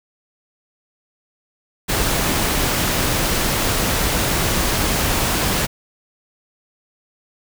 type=noise; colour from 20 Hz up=pink; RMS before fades=-19 dBFS; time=1.88-5.67 s; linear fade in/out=20 ms; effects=none